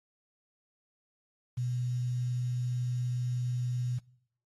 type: tone with quantisation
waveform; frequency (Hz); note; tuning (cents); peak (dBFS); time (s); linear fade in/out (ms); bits
sine; 123.7; B2; +3; -29; 1.57-3.99; 10; 9
effects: noise-tail reverb RT60 0.7 s tail -23 dB re dry + AAC 32 kbps